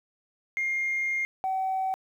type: tone pair in turn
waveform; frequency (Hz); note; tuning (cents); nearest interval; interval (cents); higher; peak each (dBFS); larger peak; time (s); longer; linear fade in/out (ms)
sine; 2122 / 760.7; C7 / F#5; +24 / +48; octave + tritone; 1776; first; -24 / -24; neither; 0.57-1.25 / 1.44-1.94; first; 0
effects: tanh soft clip ceiling -22 dBFS + 10-bit